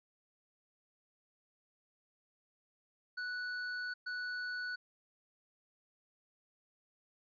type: tone bursts at uneven times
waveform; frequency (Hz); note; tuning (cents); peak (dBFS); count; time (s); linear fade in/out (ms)
square; 1480; F#6; 0; -38; 2; 3.17-3.94 / 4.06-4.76; 10
effects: resampled to 11025 Hz